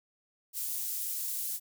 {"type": "high-pass noise", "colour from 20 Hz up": "pink", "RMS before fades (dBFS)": -35, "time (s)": [0.53, 1.6], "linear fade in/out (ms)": 50, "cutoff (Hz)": 11000, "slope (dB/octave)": 12, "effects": []}